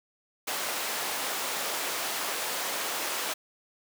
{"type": "high-pass noise", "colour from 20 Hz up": "pink", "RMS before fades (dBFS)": -32, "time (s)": [0.47, 3.34], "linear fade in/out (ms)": 10, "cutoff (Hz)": 560, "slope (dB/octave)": 12, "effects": []}